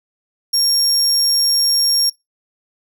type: tone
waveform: 30% pulse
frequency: 5550 Hz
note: F8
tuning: 12 cents flat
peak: -9 dBFS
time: 0.53-2.1 s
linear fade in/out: 10 ms
effects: noise-tail reverb RT60 0.2 s tail -24 dB re dry